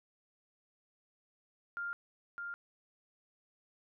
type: tone with echo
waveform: sine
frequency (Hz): 1400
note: F6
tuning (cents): +4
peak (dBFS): -36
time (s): 1.77-1.93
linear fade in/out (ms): 0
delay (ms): 610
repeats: 1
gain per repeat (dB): -3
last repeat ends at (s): 2.54
effects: none